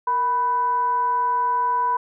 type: tone with frequency modulation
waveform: sine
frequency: 987.8 Hz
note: B5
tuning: in tune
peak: -18 dBFS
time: 0.07-1.97 s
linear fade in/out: 5 ms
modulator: 524 Hz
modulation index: 0.28
effects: none